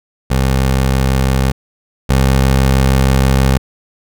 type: tone pair in turn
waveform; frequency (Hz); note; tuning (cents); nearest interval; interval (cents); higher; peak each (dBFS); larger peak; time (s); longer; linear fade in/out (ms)
20% pulse; 66 / 66.35; C2 / C2; +16 / +25; unison; 9; second; -6 / -4; second; 0.3-1.52 / 2.09-3.58; second; 10
effects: none